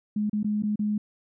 sine tone with dropouts, 210 Hz, G#3, 19 cents sharp, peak -23 dBFS, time 0.16-0.98 s, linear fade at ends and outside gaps 5 ms, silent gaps 0.297-0.33 / 0.431-0.444 / 0.624-0.634 / 0.758-0.792 s, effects none

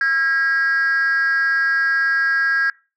sine tone with frequency modulation, 1628 Hz, G#6, 35 cents flat, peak -13 dBFS, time 0.01-2.7 s, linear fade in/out 2 ms, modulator 287 Hz, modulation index 0.47, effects noise-tail reverb RT60 0.3 s tail -23 dB re dry + tanh soft clip ceiling -13 dBFS

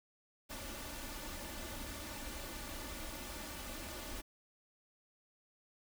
pink noise with comb filter, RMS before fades -45 dBFS, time 0.49-4.22 s, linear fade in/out 20 ms, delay 3.4 ms, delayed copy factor +0.65, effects none

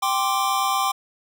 square chord, G suspended fourth, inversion none, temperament equal, 784 / 1046.5 / 1174.7 Hz, G5 / C6 / D6, 0 / 0 / 0 cents, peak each -25 dBFS, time 0.02-0.92 s, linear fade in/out 10 ms, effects none

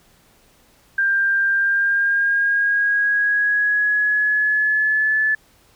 sine tone with pitch glide, 1590 to 1733.9 Hz, G6 to A6, +24 to -26 cents, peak -15 dBFS, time 0.98-5.35 s, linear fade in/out 5 ms, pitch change +150 cents, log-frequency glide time 1.54-5.18 s, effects pink hiss -55 dBFS RMS until 5.75 s

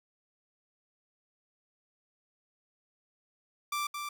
sawtooth tone with echo, 1174.7 Hz, D6, in tune, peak -27 dBFS, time 3.72-3.87 s, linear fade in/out 5 ms, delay 220 ms, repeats 1, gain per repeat -5 dB, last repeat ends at 4.09 s, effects 11-bit

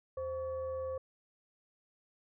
sine tone with frequency modulation, 523.3 Hz, C5, in tune, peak -35 dBFS, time 0.17-0.98 s, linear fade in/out 5 ms, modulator 606 Hz, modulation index 0.46, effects none

